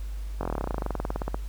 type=slowing click train; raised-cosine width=1 ms; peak=-15 dBFS; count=25; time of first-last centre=0.41-1.345 s; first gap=21 ms; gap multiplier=1.05; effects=added 50 Hz sine -31 dBFS peak until 1.48 s + pink hiss -53 dBFS RMS until 1.48 s